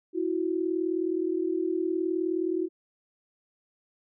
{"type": "tone pair together", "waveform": "sine", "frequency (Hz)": [328, 367.3], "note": ["E4", "F#4"], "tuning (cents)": [-9, -13], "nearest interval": "major second", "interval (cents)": 196, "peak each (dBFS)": -28, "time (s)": [0.13, 2.69], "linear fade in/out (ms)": 50, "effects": []}